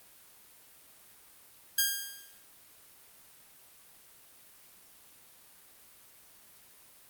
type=tone with exponential decay; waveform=5% pulse; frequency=1615 Hz; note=G#6; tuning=49 cents flat; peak=-12 dBFS; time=1.78-2.43 s; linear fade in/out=5 ms; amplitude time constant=140 ms; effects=white hiss -57 dBFS RMS until 7.09 s + Opus 32 kbps